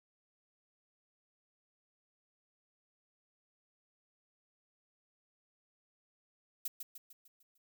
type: noise with echo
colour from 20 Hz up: violet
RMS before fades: -37 dBFS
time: 6.65-6.68 s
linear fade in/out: 5 ms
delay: 150 ms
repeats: 6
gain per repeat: -6 dB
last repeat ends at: 7.58 s
effects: none